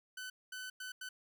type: tone bursts at uneven times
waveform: sawtooth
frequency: 1509 Hz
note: F#6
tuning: 34 cents sharp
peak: -39 dBFS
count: 4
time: 0.17-0.3 / 0.52-0.7 / 0.8-0.92 / 1.01-1.09 s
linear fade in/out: 5 ms
effects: none